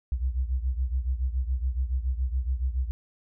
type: beating tone pair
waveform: sine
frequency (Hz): 61.74 / 68.84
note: B1 / C#2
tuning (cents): 0 / -11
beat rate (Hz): 7.1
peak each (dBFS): -26 / -30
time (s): 0.12-2.91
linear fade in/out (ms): 0
effects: none